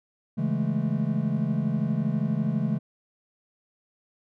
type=chord; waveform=triangle; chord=A major seventh; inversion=first; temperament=equal with one note detuned; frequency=139.39 / 164.81 / 207.7 / 220 Hz; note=C#3 / E3 / G#3 / A3; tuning=+10 / 0 / 0 / 0 cents; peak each=-27 dBFS; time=0.37-2.79 s; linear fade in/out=20 ms; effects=none